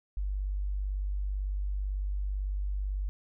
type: tone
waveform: sine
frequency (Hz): 49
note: G1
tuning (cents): 0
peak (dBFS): -29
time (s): 0.17-3.09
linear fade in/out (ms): 0
effects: none